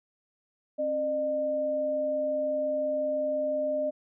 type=tone pair together; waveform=sine; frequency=269.2 / 605 Hz; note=C4 / D#5; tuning=+49 / -49 cents; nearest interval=octave + major second; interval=1402 cents; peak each=-36 / -26 dBFS; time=0.78-3.91 s; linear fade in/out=20 ms; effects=none